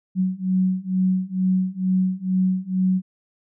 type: beating tone pair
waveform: sine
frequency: 185 / 187.2 Hz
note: F#3 / F#3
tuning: 0 / +20 cents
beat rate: 2.2 Hz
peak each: -22 / -21 dBFS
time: 0.15-3.02 s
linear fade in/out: 50 ms
effects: none